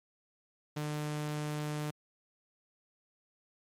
sawtooth tone, 150 Hz, D3, 37 cents sharp, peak -30 dBFS, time 0.76-1.91 s, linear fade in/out 10 ms, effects MP3 64 kbps

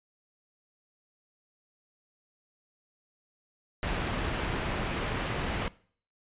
pink low-pass noise, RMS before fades -32 dBFS, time 3.83-5.68 s, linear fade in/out 0 ms, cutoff 3300 Hz, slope 24 dB/octave, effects noise-tail reverb RT60 0.5 s tail -21 dB re dry + resampled to 8000 Hz

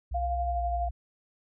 sine tone with pitch glide, 64.1 to 60.68 Hz, C2 to B1, -35 to -30 cents, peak -30 dBFS, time 0.11-0.91 s, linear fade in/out 10 ms, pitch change -95 cents, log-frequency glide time 0.52-0.59 s
sine tone with tremolo, 698.5 Hz, F5, in tune, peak -27 dBFS, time 0.14-0.89 s, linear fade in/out 10 ms, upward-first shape sine, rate 12 Hz, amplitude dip 35%
effects none

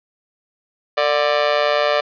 sawtooth tone with amplitude modulation, 590 Hz, D5, 8 cents sharp, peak -7 dBFS, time 0.97-2.01 s, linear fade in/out 10 ms, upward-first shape sine, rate 139 Hz, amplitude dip 90%, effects resampled to 11025 Hz + 8-bit

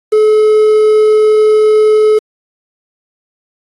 triangle tone with quantisation, 429.4 Hz, A4, 42 cents flat, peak -3 dBFS, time 0.12-2.19 s, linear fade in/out 10 ms, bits 5, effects AAC 32 kbps

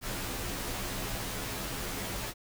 pink noise with comb filter, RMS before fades -36 dBFS, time 0.01-2.34 s, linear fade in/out 50 ms, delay 13 ms, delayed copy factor -1, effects none

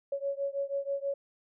sine beating tone pair, 554.4 / 560.6 Hz, C#5 / C#5, 0 / +19 cents, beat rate 6.2 Hz, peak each -33 / -34 dBFS, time 0.12-1.14 s, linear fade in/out 5 ms, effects none

